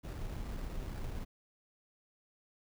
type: noise with sample-and-hold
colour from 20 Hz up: brown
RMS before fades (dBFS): -40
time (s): 0.03-1.25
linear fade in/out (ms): 20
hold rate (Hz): 3150
effects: none